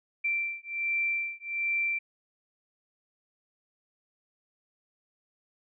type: beating tone pair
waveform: sine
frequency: 2349 / 2350.3 Hz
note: D7 / D7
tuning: 0 / +1 cents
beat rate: 1.3 Hz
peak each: -31 dBFS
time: 0.24-1.99 s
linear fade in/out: 10 ms
effects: none